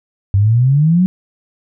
sine exponential sweep, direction up, 95.5 to 190 Hz, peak -8 dBFS, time 0.34-1.06 s, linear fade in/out 0 ms, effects none

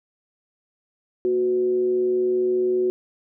sine tone with frequency modulation, 368.4 Hz, F#4, 7 cents flat, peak -18 dBFS, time 1.25-2.9 s, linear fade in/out 0 ms, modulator 135 Hz, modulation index 0.3, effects none

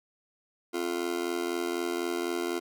40% pulse tone with amplitude modulation, 349.2 Hz, F4, in tune, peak -24 dBFS, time 0.73-2.6 s, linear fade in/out 20 ms, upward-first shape sine, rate 84 Hz, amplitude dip 95%, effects none

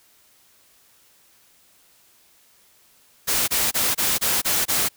white noise bursts, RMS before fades -21 dBFS, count 7, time 3.27-4.89 s, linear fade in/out 20 ms, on 210 ms, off 25 ms, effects white hiss -57 dBFS RMS until 4.96 s

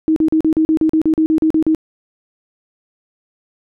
sine tone bursts, 316.2 Hz, D#4, 28 cents sharp, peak -10 dBFS, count 14, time 0.08-1.748 s, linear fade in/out 0 ms, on 82 ms, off 40 ms, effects none

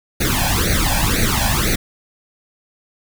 pink noise with flanger, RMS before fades -17 dBFS, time 0.2-1.76 s, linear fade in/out 10 ms, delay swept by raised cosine 0.47 to 1.23 ms, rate 2 Hz, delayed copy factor +1, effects none

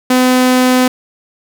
sawtooth tone, 253.7 Hz, B3, 47 cents sharp, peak -4 dBFS, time 0.1-0.88 s, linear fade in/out 5 ms, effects none

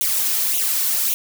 blue noise with flanger, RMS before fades -20 dBFS, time 0.01-1.14 s, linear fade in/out 0 ms, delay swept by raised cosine 0.3 to 2.8 ms, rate 1.8 Hz, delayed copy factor +0.7, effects none

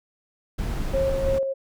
brown noise, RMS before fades -27 dBFS, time 0.58-1.39 s, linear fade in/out 10 ms
sine tone with tremolo, 540 Hz, C#5, 45 cents flat, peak -20 dBFS, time 0.93-1.54 s, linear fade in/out 20 ms, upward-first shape square, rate 3 Hz, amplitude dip 35%
effects none

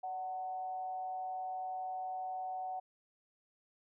sine tone with frequency modulation, 745 Hz, F#5, 12 cents sharp, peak -37 dBFS, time 0.03-2.8 s, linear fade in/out 10 ms, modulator 161 Hz, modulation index 0.33, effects none

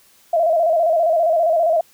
sine tone with vibrato, 659.3 Hz, E5, in tune, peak -13 dBFS, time 0.33-1.81 s, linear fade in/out 5 ms, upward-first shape square, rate 15 Hz, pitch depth 69 cents each way, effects white hiss -53 dBFS RMS until 1.93 s

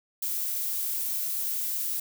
violet noise, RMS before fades -30 dBFS, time 0.22-2 s, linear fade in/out 5 ms, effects none

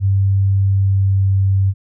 sine tone with pitch glide, 97.7 to 96.91 Hz, G2 to G2, -5 to -19 cents, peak -11 dBFS, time 0-1.74 s, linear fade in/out 50 ms, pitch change -14 cents, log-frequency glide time 0.66-1.3 s, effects none

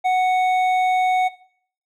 sine tone with hard clipping, 740 Hz, F#5, in tune, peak -17 dBFS, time 0.04-1.29 s, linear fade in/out 20 ms, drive 7 dB, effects noise-tail reverb RT60 0.6 s tail -18 dB re dry

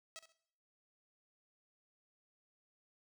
5% pulse tone with echo, 648 Hz, E5, 30 cents flat, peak -36 dBFS, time 0.16-0.19 s, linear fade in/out 0 ms, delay 66 ms, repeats 2, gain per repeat -12 dB, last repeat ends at 0.322 s, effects noise-tail reverb RT60 0.7 s tail -19 dB re dry

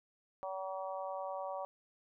harmonic tone, 190 Hz, F#3, 46 cents sharp, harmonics 3 / 4 / 5 / 6, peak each -41 / -43 / -45 / -47 dBFS, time 0.43-1.65 s, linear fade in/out 0 ms, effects none

